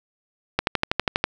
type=click train; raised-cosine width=0.3 ms; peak=-3 dBFS; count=9; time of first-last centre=0.59-1.24 s; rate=12.3 Hz; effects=none